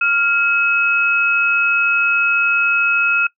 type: tone pair together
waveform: sine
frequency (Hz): 1396.9 / 2565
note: F6 / E7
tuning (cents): 0 / -48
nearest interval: major seventh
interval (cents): 1052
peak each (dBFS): -16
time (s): 0.01-3.27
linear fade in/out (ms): 5
effects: noise-tail reverb RT60 0.1 s tail -22 dB re dry